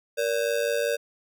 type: ring-modulated tone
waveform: square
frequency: 523.3 Hz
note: C5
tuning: in tune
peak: -21 dBFS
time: 0.17-0.97 s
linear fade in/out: 20 ms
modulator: 52.5 Hz
effects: none